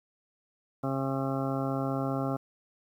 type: harmonic tone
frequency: 135 Hz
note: C#3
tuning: 45 cents flat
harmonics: 1 / 2 / 3 / 4 / 5 / 6 / 8 / 9 / 10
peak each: -33 / -32 / -39 / -37 / -37 / -40 / -43 / -43 / -42 dBFS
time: 0.83-2.37 s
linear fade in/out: 10 ms
effects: 10-bit